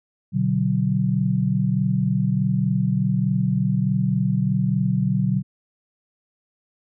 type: chord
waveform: sine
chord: B minor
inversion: none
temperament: equal with one note detuned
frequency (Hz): 123.47 / 146.83 / 188.23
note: B2 / D3 / F#3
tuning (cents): 0 / 0 / +30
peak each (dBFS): -23 / -23 / -21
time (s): 0.32-5.43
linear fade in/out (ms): 50
effects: none